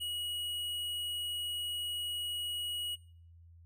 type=tone; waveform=square; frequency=2907 Hz; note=F#7; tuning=31 cents flat; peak=-36 dBFS; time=0-2.96 s; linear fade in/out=20 ms; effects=noise-tail reverb RT60 0.6 s tail -23 dB re dry + added 84 Hz sine -54 dBFS peak until 3.65 s